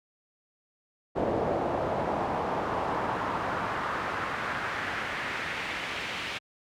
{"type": "noise with band-pass filter sweep", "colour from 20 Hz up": "brown", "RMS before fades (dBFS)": -31, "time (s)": [1.15, 6.39], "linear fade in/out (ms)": 20, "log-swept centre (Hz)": [580, 2700], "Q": 1.7, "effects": ["high-pass 60 Hz 12 dB/octave"]}